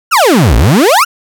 35% pulse exponential two-way sweep, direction down then up, 1493 to 51.91 to 1493 Hz, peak -3 dBFS, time 0.11-1.05 s, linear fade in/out 20 ms, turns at 0.56 s, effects none

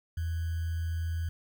sine tone with sample-and-hold, 82.7 Hz, E2, 6 cents sharp, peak -29 dBFS, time 0.17-1.29 s, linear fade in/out 5 ms, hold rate 1575 Hz, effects none

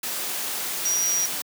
sine tone in noise, 5760 Hz, F#8, 47 cents flat, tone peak -21 dBFS, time 0.85-1.26 s, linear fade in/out 5 ms, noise white, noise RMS -29 dBFS, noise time 0.03-1.42 s, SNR +5 dB, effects high-pass 200 Hz 12 dB/octave

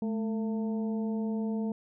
harmonic tone with a mistuned harmonic, 225.1 Hz, A3, 40 cents sharp, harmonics 1 / 2 / 3 / 4, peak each -29 / -38 / -45 / -48 dBFS, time 0.02-1.72 s, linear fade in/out 2 ms, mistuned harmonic 1, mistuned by -68 cents, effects none

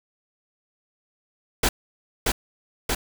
pink noise with echo, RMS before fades -20 dBFS, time 1.63-1.69 s, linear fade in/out 5 ms, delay 630 ms, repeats 2, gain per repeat -2 dB, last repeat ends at 2.95 s, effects none

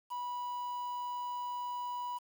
triangle tone with quantisation, 979 Hz, B5, 15 cents flat, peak -34 dBFS, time 0.1-2.19 s, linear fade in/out 20 ms, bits 9, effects none

